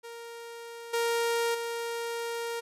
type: tone with level steps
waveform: sawtooth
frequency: 466.2 Hz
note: A#4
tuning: in tune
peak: -37 / -22 / -28 dBFS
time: 0.03-2.61 s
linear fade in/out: 20 ms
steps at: 0.93 / 1.54 s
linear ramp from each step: 10 ms
effects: resampled to 32000 Hz